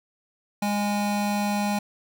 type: tone pair together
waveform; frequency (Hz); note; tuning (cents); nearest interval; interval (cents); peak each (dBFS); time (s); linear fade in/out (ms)
square; 205.3 / 822.7; G#3 / G#5; -20 / -17; 2 octaves; 2403; -25 / -29; 0.62-1.79; 5
effects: none